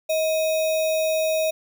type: tone with sample-and-hold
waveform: sine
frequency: 633 Hz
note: D#5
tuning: 30 cents sharp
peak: -19 dBFS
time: 0.09-1.51 s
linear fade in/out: 10 ms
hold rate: 3150 Hz
effects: none